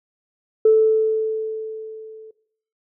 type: tone with level ramp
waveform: sine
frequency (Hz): 438.7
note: A4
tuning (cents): -5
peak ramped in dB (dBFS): -8 to -38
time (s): 0.65-2.31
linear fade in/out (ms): 5
effects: noise-tail reverb RT60 0.6 s tail -18 dB re dry + tanh soft clip ceiling -4 dBFS